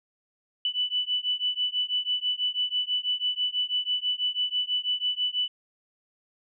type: beating tone pair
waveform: sine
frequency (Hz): 2976 / 2982.1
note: F#7 / F#7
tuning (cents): +9 / +13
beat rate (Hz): 6.1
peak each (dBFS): -28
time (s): 0.65-5.48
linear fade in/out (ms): 2
effects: none